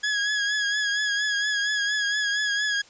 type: tone with vibrato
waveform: sawtooth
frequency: 1669 Hz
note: G#6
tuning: 8 cents sharp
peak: -19 dBFS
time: 0.03-2.82 s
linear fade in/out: 10 ms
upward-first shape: triangle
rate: 4.3 Hz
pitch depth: 48 cents each way
effects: white hiss -52 dBFS RMS until 2.89 s + resampled to 16000 Hz